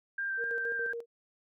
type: tone with vibrato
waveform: sine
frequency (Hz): 1581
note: G6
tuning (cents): +14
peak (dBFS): -31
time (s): 0.18-0.93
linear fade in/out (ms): 5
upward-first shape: square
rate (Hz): 4.2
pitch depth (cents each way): 16
type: tone with tremolo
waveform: sine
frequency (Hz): 467.4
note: A#4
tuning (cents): +5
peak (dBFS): -35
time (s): 0.37-1.06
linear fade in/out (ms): 50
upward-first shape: square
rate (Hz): 7.1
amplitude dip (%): 65
effects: none